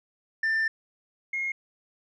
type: tone pair in turn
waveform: sine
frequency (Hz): 1785 / 2149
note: A6 / C7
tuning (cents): +24 / +46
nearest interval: minor third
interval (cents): 322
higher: second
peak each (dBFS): -20 / -26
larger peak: first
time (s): 0.43-0.68 / 1.33-1.52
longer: first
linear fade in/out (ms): 5
effects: tanh soft clip ceiling -22 dBFS